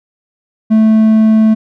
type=tone; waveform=triangle; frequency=219.1 Hz; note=A3; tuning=7 cents flat; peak=-3 dBFS; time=0.7-1.55 s; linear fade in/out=20 ms; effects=none